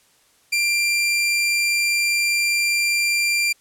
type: tone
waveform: sawtooth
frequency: 2375 Hz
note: D7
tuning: 19 cents sharp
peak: -14 dBFS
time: 0.52-3.53 s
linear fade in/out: 10 ms
effects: white hiss -58 dBFS RMS until 3.6 s + low-pass 11000 Hz 12 dB/octave